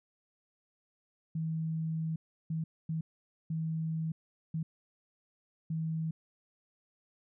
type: tone bursts at uneven times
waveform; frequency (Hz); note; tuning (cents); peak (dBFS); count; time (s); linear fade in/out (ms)
sine; 160.6; E3; -45; -31; 6; 1.35-2.16 / 2.5-2.64 / 2.89-3.01 / 3.5-4.12 / 4.54-4.63 / 5.7-6.11; 5
effects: none